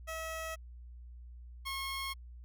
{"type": "tone pair in turn", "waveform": "15% pulse", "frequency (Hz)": [645, 1083.4], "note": ["E5", "C#6"], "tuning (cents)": [-38, -40], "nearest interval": "major sixth", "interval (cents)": 898, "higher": "second", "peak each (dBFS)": [-32, -30], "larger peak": "second", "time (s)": [[0.07, 0.56], [1.65, 2.14]], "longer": "neither", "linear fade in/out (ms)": 20, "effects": ["added 60 Hz sine -47 dBFS peak until 2.44 s"]}